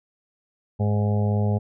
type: harmonic tone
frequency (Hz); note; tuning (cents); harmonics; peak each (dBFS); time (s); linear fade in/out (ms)
103.83; G#2; 0; 1 / 2 / 4 / 5 / 6 / 7 / 8; -20 / -26 / -32 / -34 / -36 / -37 / -38; 0.79-1.59; 20
effects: none